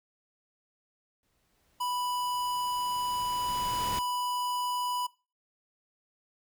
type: noise with exponential growth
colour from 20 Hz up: pink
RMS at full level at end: -36 dBFS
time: 1.23-3.99 s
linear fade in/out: 1 ms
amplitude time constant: 600 ms
type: tone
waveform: square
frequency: 987.8 Hz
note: B5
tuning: in tune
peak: -30 dBFS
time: 1.8-5.07 s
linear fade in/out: 10 ms
effects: noise-tail reverb RT60 0.3 s tail -20 dB re dry